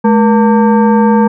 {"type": "tone with frequency modulation", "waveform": "sine", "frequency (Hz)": 213.7, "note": "G#3", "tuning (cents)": 50, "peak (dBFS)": -5, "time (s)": [0.04, 1.28], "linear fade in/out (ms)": 10, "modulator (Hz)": 690, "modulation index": 0.93, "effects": []}